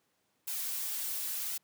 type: noise with flanger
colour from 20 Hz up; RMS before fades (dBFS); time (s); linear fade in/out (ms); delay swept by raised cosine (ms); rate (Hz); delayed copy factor
blue; -36; 0.47-1.58; 10; 1.7 to 5.8; 0.91; -0.55
effects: pink hiss -75 dBFS RMS until 1.63 s + high-pass 150 Hz 12 dB/octave

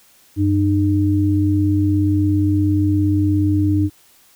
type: tone pair together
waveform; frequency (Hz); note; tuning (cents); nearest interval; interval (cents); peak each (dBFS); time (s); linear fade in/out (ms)
sine; 95.5 / 303.6; G2 / D#4; -45 / -42; octave + minor sixth; 2003; -16; 0.36-3.9; 50
effects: white hiss -52 dBFS RMS until 4.35 s

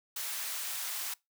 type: high-pass noise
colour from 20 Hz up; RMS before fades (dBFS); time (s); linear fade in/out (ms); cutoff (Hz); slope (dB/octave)
white; -37; 0.16-1.14; 5; 880; 12
effects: noise-tail reverb RT60 0.2 s tail -23 dB re dry

